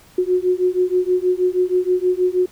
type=beating tone pair; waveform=sine; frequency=361.2 / 367.5 Hz; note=F#4 / F#4; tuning=-42 / -12 cents; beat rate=6.3 Hz; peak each=-18 dBFS; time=0.18-2.46 s; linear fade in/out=5 ms; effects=pink hiss -49 dBFS RMS until 2.51 s